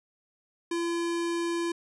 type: tone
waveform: square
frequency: 340 Hz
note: F4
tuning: 46 cents flat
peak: -28 dBFS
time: 0.71-1.72 s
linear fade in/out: 5 ms
effects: resampled to 24000 Hz